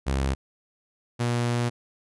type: tone pair in turn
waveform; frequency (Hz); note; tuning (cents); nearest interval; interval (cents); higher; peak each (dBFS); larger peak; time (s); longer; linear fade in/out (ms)
sawtooth; 67.4 / 120.09; C#2 / B2; -48 / -48; minor seventh; 1000; second; -19; neither; 0.06-0.35 / 1.19-1.7; second; 20
effects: resampled to 24000 Hz